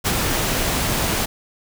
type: noise with ADSR envelope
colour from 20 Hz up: pink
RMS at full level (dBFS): -18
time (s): 0.04-1.26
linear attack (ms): 26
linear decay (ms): 55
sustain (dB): -3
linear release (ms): 12
effects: none